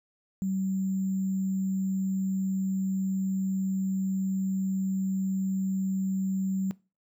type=tone with sample-and-hold; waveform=sine; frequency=190.9 Hz; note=G3; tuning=46 cents flat; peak=-26 dBFS; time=0.42-6.71 s; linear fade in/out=0 ms; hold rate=7350 Hz; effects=noise-tail reverb RT60 0.3 s tail -21 dB re dry